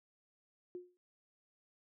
sine tone with exponential decay, 358.2 Hz, F4, 44 cents sharp, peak -39 dBFS, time 0.75-0.97 s, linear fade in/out 0 ms, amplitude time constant 47 ms, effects high-pass 150 Hz 12 dB/octave

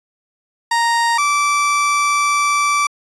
30% pulse tone pair in turn, 932.3 / 1162.5 Hz, A#5 / D6, 0 / -18 cents, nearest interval major third, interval 382 cents, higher second, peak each -11 dBFS, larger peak neither, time 0.71-1.18 / 1.18-2.87 s, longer second, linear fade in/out 5 ms, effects resampled to 22050 Hz

